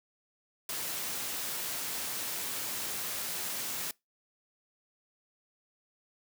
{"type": "noise", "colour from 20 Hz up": "white", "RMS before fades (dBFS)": -36, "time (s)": [0.69, 3.91], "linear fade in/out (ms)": 2, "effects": ["noise-tail reverb RT60 0.2 s tail -24 dB re dry", "high-pass 100 Hz 12 dB/octave"]}